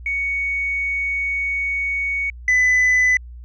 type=tone pair in turn; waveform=sine; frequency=2230 / 2002 Hz; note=C#7 / B6; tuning=+10 / +23 cents; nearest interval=major second; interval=187 cents; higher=first; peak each=-19 / -10 dBFS; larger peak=second; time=0.06-2.3 / 2.48-3.17 s; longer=first; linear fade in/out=2 ms; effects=tanh soft clip ceiling -12 dBFS + added 60 Hz sine -34 dBFS peak until 3.44 s